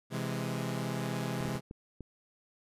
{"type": "chord", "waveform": "sawtooth", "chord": "C augmented", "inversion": "none", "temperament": "equal with one note detuned", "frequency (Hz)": [130.81, 166.25, 207.7], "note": ["C3", "E3", "G#3"], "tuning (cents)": [0, 15, 0], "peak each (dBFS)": [-32, -34, -34], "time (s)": [0.1, 1.61], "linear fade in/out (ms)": 50}
{"type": "clicks", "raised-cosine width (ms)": 3, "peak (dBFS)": -30, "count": 6, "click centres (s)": [1.408, 1.456, 1.488, 1.554, 1.711, 2.007]}
{"effects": ["resampled to 32000 Hz"]}